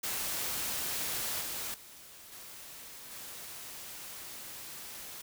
white noise with level steps, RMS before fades -35 / -38 / -52 / -48 / -45 dBFS, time 0.03-5.22 s, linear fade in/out 10 ms, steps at 1.41 / 1.74 / 2.32 / 3.11 s, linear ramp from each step 2 ms, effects none

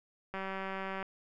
click train, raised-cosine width 0.5 ms, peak -24 dBFS, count 133, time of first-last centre 0.34-1.028 s, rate 192 Hz, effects none

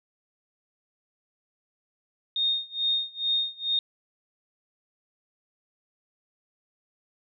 sine tone with tremolo, 3689 Hz, A#7, 19 cents flat, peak -21 dBFS, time 2.36-3.79 s, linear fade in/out 2 ms, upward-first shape sine, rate 2.3 Hz, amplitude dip 95%, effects none

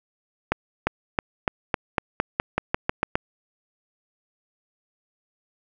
accelerating click train, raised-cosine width 0.5 ms, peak -5 dBFS, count 13, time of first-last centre 0.52-3.155 s, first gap 350 ms, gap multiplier 0.91, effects none

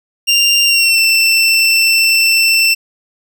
25% pulse tone with pitch glide, 2786 to 2682 Hz, F7 to E7, -5 to +29 cents, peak -5 dBFS, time 0.27-2.75 s, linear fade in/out 20 ms, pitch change -66 cents, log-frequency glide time 0.65-0.99 s, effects none

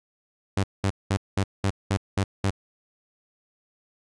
sawtooth tone bursts, 97.8 Hz, G2, 4 cents flat, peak -17 dBFS, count 8, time 0.57-2.506 s, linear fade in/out 5 ms, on 67 ms, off 200 ms, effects resampled to 22050 Hz

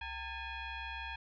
sine tone with frequency modulation, 784 Hz, G5, in tune, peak -39 dBFS, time 0.01-1.16 s, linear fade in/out 5 ms, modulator 847 Hz, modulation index 2.8, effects none

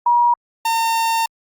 sine / 45% pulse tone pair in turn, 957 / 909.6 Hz, A#5 / A#5, +45 / -43 cents, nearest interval minor second, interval 88 cents, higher first, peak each -11 / -16 dBFS, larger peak first, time 0.06-0.34 / 0.65-1.26 s, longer second, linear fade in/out 5 ms, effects Opus 48 kbps

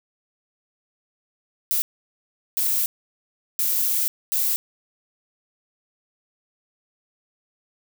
violet noise bursts at uneven times, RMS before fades -22 dBFS, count 4, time 1.71-1.82 / 2.57-2.86 / 3.59-4.08 / 4.32-4.56 s, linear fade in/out 0 ms, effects none

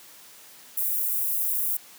white high-pass noise, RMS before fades -26 dBFS, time 0.77-1.77 s, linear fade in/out 5 ms, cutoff 11000 Hz, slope 24 dB/octave, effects white hiss -49 dBFS RMS until 1.98 s + high-pass 150 Hz 12 dB/octave

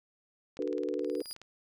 click train, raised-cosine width 0.2 ms, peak -32 dBFS, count 17, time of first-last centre 0.57-1.417 s, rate 18.9 Hz
sine chord, B minor seventh, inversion first, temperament just, 296.3 / 370.4 / 444.5 / 493.9 Hz, D4 / F#4 / A4 / B4, +15 / +2 / +18 / 0 cents, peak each -36 dBFS, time 0.59-1.22 s, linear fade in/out 2 ms
sawtooth tone with exponential growth, 4884 Hz, D#8, 33 cents flat, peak -34 dBFS, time 1.01-1.33 s, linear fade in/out 0 ms, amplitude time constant 68 ms
effects none

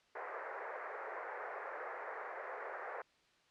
pink band-pass noise, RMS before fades -45 dBFS, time 0.15-3.02 s, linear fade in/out 5 ms, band 430 to 2000 Hz, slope 48 dB/octave, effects white hiss -70 dBFS RMS until 3.5 s + low-pass 4000 Hz 12 dB/octave

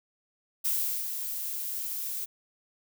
violet noise with ADSR envelope, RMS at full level -27 dBFS, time 0.64-2.26 s, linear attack 17 ms, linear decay 380 ms, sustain -7 dB, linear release 22 ms, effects none

